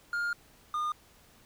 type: tone pair in turn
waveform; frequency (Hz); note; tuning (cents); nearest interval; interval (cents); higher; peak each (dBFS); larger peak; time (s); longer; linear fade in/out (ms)
triangle; 1412 / 1216.6; F6 / D#6; +19 / -39; minor third; 258; first; -27 / -27; neither; 0.13-0.33 / 0.74-0.92; first; 2
effects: pink hiss -60 dBFS RMS until 1.45 s